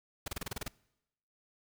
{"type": "noise bursts", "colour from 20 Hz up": "pink", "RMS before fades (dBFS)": -37, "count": 9, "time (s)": [0.26, 0.681], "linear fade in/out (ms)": 5, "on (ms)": 21, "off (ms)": 29, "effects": ["noise-tail reverb RT60 0.9 s tail -24 dB re dry"]}